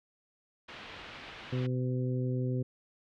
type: low-pass noise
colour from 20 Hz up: white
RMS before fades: -47 dBFS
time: 0.68-1.67 s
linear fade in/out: 10 ms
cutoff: 3300 Hz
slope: 24 dB/octave
type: harmonic tone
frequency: 126.9 Hz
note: B2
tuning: 47 cents sharp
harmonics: 1 / 2 / 3 / 4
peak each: -30 / -36 / -39 / -42 dBFS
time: 1.52-2.63 s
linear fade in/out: 10 ms
effects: none